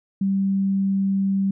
sine tone, 194.9 Hz, G3, 10 cents flat, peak -18 dBFS, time 0.21-1.51 s, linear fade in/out 5 ms, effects none

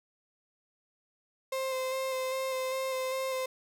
35% pulse tone with vibrato, 523.3 Hz, C5, in tune, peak -29 dBFS, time 1.52-3.46 s, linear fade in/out 5 ms, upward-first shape square, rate 2.5 Hz, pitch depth 15 cents each way, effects none

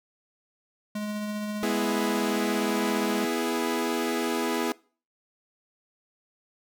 square tone with tremolo, 209.8 Hz, G#3, 18 cents sharp, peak -29 dBFS, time 0.95-3.25 s, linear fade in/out 5 ms, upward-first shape triangle, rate 15 Hz, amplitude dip 25%
sawtooth chord, E major, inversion second, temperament equal, 246.9 / 329.6 / 415.3 Hz, B3 / E4 / G#4, 0 / 0 / 0 cents, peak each -26 dBFS, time 1.63-4.72 s, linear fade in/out 0 ms
effects noise-tail reverb RT60 0.4 s tail -23 dB re dry

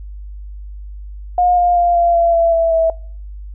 sine tone with pitch steps, 715 / 706 / 697.1 / 688.3 / 679.6 / 671 / 662.5 / 654.1 Hz, F5 / F5 / F5 / F5 / F5 / E5 / E5 / E5, +41 / +19 / -3 / -25 / -47 / +31 / +9 / -14 cents, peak -10 dBFS, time 1.38-2.9 s, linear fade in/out 2 ms, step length 190 ms, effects noise-tail reverb RT60 0.5 s tail -23 dB re dry + added 50 Hz sine -28 dBFS peak until 3.54 s

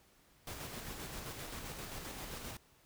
pink noise with tremolo, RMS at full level -44 dBFS, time 0.47-2.57 s, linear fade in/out 2 ms, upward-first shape square, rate 7.6 Hz, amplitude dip 30%, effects pink hiss -67 dBFS RMS until 2.85 s

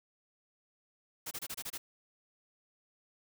white noise bursts, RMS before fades -40 dBFS, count 7, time 1.26-1.78 s, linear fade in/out 10 ms, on 52 ms, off 26 ms, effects none

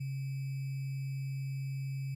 sine tone with sample-and-hold, 135.5 Hz, C#3, 39 cents flat, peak -34 dBFS, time 0-2.15 s, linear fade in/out 10 ms, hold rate 2450 Hz, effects resampled to 32000 Hz

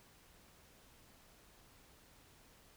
silence, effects pink hiss -64 dBFS RMS until 2.76 s

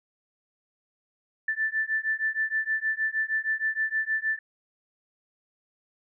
sine beating tone pair, 1760 / 1766.4 Hz, A6 / A6, 0 / +6 cents, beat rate 6.4 Hz, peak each -28 dBFS, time 1.48-4.39 s, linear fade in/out 5 ms, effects none

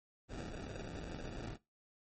pink noise with sample-and-hold, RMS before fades -45 dBFS, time 0.28-1.58 s, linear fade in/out 50 ms, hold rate 1050 Hz, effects noise-tail reverb RT60 0.2 s tail -19 dB re dry + MP3 32 kbps

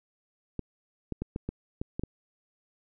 clicks, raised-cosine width 3 ms, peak -19 dBFS, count 8, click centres 0.593 / 1.123 / 1.22 / 1.361 / 1.49 / 1.815 / 1.995 / 2.036 s, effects none

